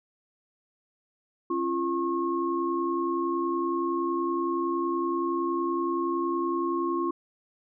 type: tone cluster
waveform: sine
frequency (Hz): 272.2 / 342.9 / 1084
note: C#4 / F4 / C#6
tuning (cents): -31 / -32 / -39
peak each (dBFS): -33 / -27 / -30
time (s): 1.5-7.11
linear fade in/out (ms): 5
effects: none